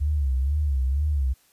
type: tone with vibrato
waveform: sine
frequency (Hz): 69.8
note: C#2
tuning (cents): +13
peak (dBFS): -20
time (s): 0-1.34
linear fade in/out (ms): 20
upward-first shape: sine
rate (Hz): 2.1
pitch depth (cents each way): 140
effects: white hiss -61 dBFS RMS until 1.52 s + resampled to 32000 Hz